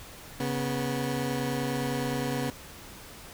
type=tone pair together; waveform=20% pulse; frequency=137.27 / 244.9 Hz; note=C#3 / B3; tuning=-17 / -14 cents; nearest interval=minor seventh; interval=1003 cents; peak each=-26 dBFS; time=0.4-2.5 s; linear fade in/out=2 ms; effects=pink hiss -46 dBFS RMS until 3.33 s